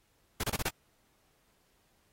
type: noise bursts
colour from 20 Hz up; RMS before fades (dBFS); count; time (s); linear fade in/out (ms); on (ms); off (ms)
pink; -32; 5; 0.4-0.688; 5; 36; 27
effects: pink hiss -71 dBFS RMS until 2.12 s + AAC 48 kbps